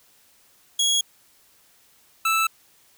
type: tone pair in turn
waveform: 25% pulse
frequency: 3322 / 1318.3 Hz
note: G#7 / E6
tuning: 0 / 0 cents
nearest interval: octave + major third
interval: 1600 cents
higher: first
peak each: -15 dBFS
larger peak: neither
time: 0.79-1.01 / 2.25-2.47 s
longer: neither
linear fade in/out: 5 ms
effects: white hiss -58 dBFS RMS until 2.97 s